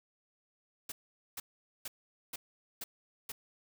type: noise bursts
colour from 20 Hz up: white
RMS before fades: -41 dBFS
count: 6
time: 0.89-3.32 s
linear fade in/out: 5 ms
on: 30 ms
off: 450 ms
effects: none